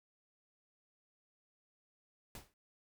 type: noise with exponential decay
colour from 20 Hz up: pink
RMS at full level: -45 dBFS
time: 2.35-2.54 s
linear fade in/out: 2 ms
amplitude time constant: 41 ms
effects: none